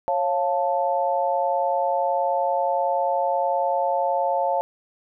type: chord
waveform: sine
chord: Db augmented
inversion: none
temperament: equal with one note detuned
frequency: 548 / 698.5 / 880 Hz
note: Db5 / F5 / A5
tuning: -20 / 0 / 0 cents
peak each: -24 dBFS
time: 0.08-4.61 s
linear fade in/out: 0 ms
effects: none